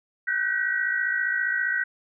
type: tone cluster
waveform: sine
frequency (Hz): 1493 / 1548 / 1911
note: F#6 / G6 / A#6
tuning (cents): +15 / -22 / +43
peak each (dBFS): -27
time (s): 0.27-1.84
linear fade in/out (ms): 10
effects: none